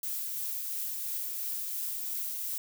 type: noise with tremolo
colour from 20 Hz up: violet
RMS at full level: -34 dBFS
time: 0.03-2.58 s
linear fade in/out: 2 ms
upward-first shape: triangle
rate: 2.9 Hz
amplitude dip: 25%
effects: none